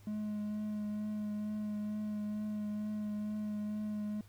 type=tone with vibrato; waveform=triangle; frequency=210.7 Hz; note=G#3; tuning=25 cents sharp; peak=-33 dBFS; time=0.07-4.21 s; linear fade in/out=2 ms; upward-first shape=triangle; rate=2.2 Hz; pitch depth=16 cents each way; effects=added 102 Hz sine -56 dBFS peak until 4.28 s + pink hiss -65 dBFS RMS until 4.28 s